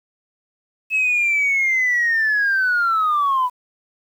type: linear sweep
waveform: sine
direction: down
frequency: 2600 to 977 Hz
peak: -14 dBFS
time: 0.9-3.5 s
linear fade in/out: 50 ms
effects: tanh soft clip ceiling -12 dBFS + 8-bit